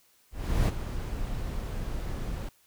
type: noise with ADSR envelope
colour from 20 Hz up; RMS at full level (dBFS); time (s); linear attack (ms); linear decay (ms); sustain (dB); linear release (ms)
brown; -22; 0.31-2.49; 370; 25; -11; 4
effects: white hiss -64 dBFS RMS until 2.66 s